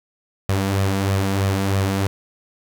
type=tone with flanger; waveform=sawtooth; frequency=97.5 Hz; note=G2; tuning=9 cents flat; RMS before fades=-20 dBFS; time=0.49-2.07 s; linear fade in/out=0 ms; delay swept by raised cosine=1.6 to 4.4 ms; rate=3.1 Hz; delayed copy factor=+0.5; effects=none